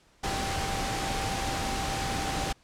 sine tone in noise, 784 Hz, G5, in tune, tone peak -34 dBFS, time 0.23-2.53 s, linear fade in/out 10 ms, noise pink, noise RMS -31 dBFS, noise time 0.23-2.53 s, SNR -6 dB, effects pink hiss -62 dBFS RMS until 2.63 s + low-pass 8000 Hz 12 dB/octave

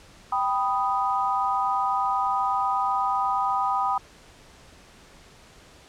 sine chord, G augmented, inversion none, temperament equal, 784 / 987.8 / 1244.5 Hz, G5 / B5 / D#6, 0 / 0 / 0 cents, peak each -26 dBFS, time 0.32-3.98 s, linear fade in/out 5 ms, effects pink hiss -51 dBFS RMS until 5.88 s + low-pass 8000 Hz 12 dB/octave

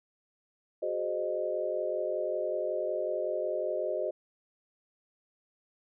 sine chord, Ab dominant seventh, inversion third, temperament equal with one note detuned, 370 / 415.3 / 523.3 / 614.4 Hz, Gb4 / Ab4 / C5 / Eb5, 0 / 0 / 0 / -22 cents, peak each -36 / -38 / -35 / -32 dBFS, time 0.82-4.11 s, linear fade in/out 10 ms, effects none

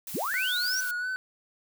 blue noise, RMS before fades -38 dBFS, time 0.07-0.91 s, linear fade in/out 2 ms
sine linear sweep, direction up, 96.9 to 6010 Hz, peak -28 dBFS, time 0.14-0.81 s, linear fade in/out 10 ms
triangle tone with vibrato, 1483 Hz, F#6, 4 cents sharp, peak -27 dBFS, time 0.34-1.16 s, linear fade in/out 0 ms, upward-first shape sine, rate 2.9 Hz, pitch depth 40 cents each way
effects none

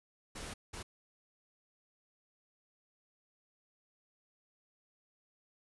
pink noise bursts at uneven times, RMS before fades -44 dBFS, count 2, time 0.35-0.54 / 0.73-0.83 s, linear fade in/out 10 ms, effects resampled to 24000 Hz

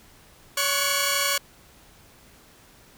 10% pulse tone cluster, 564 / 1096 / 1472 / 2279 Hz, C#5 / C#6 / F#6 / C#7, +30 / -20 / -9 / +47 cents, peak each -19 dBFS, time 0.57-1.38 s, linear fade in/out 5 ms, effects pink hiss -53 dBFS RMS until 2.97 s

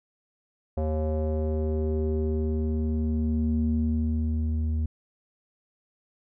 square tone with low-pass filter sweep, 77.78 Hz, D#2, in tune, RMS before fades -26 dBFS, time 0.77-4.86 s, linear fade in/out 5 ms, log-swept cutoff 610 to 160 Hz, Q 3.5, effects none

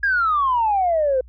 sine exponential sweep, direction down, 1664 to 502 Hz, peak -15 dBFS, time 0.03-1.21 s, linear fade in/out 5 ms, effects tanh soft clip ceiling -11 dBFS + added 60 Hz sine -41 dBFS peak until 1.28 s

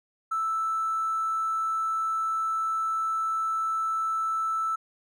triangle tone with hard clipping, 1318.5 Hz, E6, in tune, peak -25 dBFS, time 0.31-4.76 s, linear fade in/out 10 ms, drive 3 dB, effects none

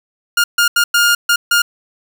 sawtooth tone bursts at uneven times, 1414 Hz, F6, 21 cents sharp, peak -6 dBFS, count 6, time 0.37-0.44 / 0.58-0.68 / 0.76-0.84 / 0.94-1.15 / 1.29-1.36 / 1.51-1.62 s, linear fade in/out 5 ms, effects none

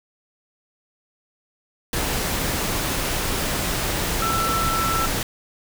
sine tone in noise, 1332 Hz, E6, 18 cents sharp, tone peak -22 dBFS, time 4.22-5.06 s, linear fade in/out 2 ms, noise pink, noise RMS -24 dBFS, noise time 1.93-5.23 s, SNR -1 dB, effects none

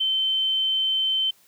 sine tone, 3087 Hz, G7, 27 cents flat, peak -20 dBFS, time 0-1.31 s, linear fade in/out 10 ms, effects white hiss -58 dBFS RMS until 1.47 s + high-pass 60 Hz 12 dB/octave

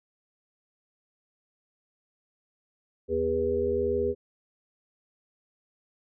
harmonic tone, 81.2 Hz, E2, 26 cents flat, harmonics 1 / 3 / 5 / 6, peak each -35 / -35 / -26 / -29 dBFS, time 3.08-4.15 s, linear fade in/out 50 ms, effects none

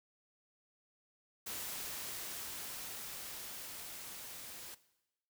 white noise with level ramp, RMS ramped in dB -42 to -49 dBFS, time 1.46-4.75 s, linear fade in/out 10 ms, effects noise-tail reverb RT60 0.9 s tail -17 dB re dry

